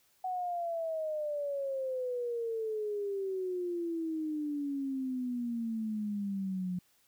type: exponential sweep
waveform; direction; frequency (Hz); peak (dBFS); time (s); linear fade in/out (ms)
sine; down; 747 to 178.3; -32; 0.24-6.79; 5
effects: white hiss -69 dBFS RMS until 7.07 s